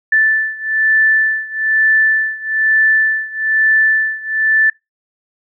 sine beating tone pair, 1758 / 1759.1 Hz, A6 / A6, -2 / -1 cents, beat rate 1.1 Hz, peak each -13 / -15 dBFS, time 0.12-4.7 s, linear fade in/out 5 ms, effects noise-tail reverb RT60 0.2 s tail -25 dB re dry

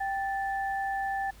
sine tone pair together, 784 / 1754.9 Hz, G5 / A6, 0 / -5 cents, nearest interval octave + major second, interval 1395 cents, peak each -29 / -35 dBFS, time 0-1.31 s, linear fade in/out 10 ms, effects added 50 Hz sine -51 dBFS peak until 1.4 s + pink hiss -56 dBFS RMS until 1.4 s

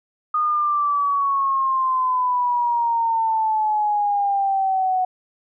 sine exponential sweep, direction down, 1233 to 737 Hz, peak -17 dBFS, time 0.34-5.05 s, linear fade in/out 5 ms, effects none

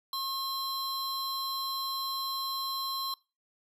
square tone pair together, 1078 / 4070 Hz, C#6 / C8, -49 / -49 cents, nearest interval octave + major seventh, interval 2300 cents, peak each -36 / -35 dBFS, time 0.13-3.14 s, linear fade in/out 2 ms, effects noise-tail reverb RT60 0.3 s tail -23 dB re dry

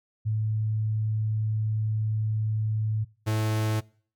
sine / 45% pulse tone pair in turn, 108.6 / 108.6 Hz, A2 / A2, -22 / -22 cents, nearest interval unison, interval 0 cents, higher neither, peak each -23 / -23 dBFS, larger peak neither, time 0.25-3.05 / 3.26-3.81 s, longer first, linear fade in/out 20 ms, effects noise-tail reverb RT60 0.5 s tail -24 dB re dry + MP3 96 kbps

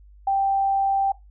sine tone, 784 Hz, G5, in tune, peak -18 dBFS, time 0.27-1.12 s, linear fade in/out 5 ms, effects noise-tail reverb RT60 0.2 s tail -18 dB re dry + added 50 Hz sine -46 dBFS peak until 1.3 s

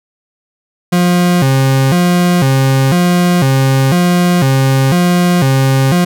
40% pulse tone with vibrato, 154.1 Hz, D#3, 16 cents flat, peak -7 dBFS, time 0.92-6.05 s, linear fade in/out 10 ms, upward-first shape square, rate 1 Hz, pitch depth 240 cents each way, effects none

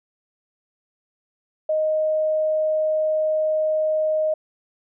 sine tone, 622.3 Hz, D#5, in tune, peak -18 dBFS, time 1.69-4.34 s, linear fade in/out 5 ms, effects none

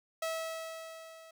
sawtooth tone with level ramp, 649 Hz, E5, 27 cents flat, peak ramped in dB -28 to -48 dBFS, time 0.22-1.31 s, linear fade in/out 5 ms, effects none

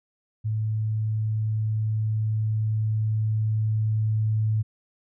sine tone with level ramp, 108.8 Hz, A2, 19 cents flat, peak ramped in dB -23 to -20 dBFS, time 0.44-4.63 s, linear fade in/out 20 ms, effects none

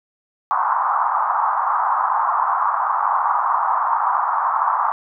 white band-pass noise, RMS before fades -19 dBFS, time 0.51-4.92 s, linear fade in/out 0 ms, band 820 to 1200 Hz, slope 48 dB/octave, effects none

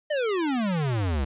square exponential sweep, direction down, 622.3 to 64.1 Hz, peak -24 dBFS, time 0.1-1.25 s, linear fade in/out 10 ms, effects resampled to 8000 Hz + 10-bit

